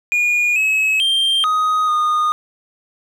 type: tone with pitch steps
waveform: triangle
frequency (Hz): 2438 / 2570 / 3171 / 1252 / 1228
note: D#7 / E7 / G7 / D#6 / D#6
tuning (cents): -36 / -45 / +19 / +10 / -23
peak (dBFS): -12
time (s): 0.12-2.32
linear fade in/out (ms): 0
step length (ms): 440
effects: none

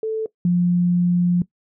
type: tone pair in turn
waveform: sine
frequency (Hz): 440 / 176.29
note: A4 / F3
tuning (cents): 0 / +17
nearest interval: octave + major third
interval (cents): 1583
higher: first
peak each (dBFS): -20 / -14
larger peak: second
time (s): 0.03-0.26 / 0.45-1.42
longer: second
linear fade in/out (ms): 2
effects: noise-tail reverb RT60 0.1 s tail -19 dB re dry

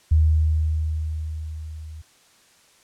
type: tone with level ramp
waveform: sine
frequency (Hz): 78.2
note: D#2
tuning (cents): +9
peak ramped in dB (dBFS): -12 to -35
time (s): 0.11-2.02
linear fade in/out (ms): 10
effects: white hiss -56 dBFS RMS until 2.83 s + low-pass 9000 Hz 12 dB/octave

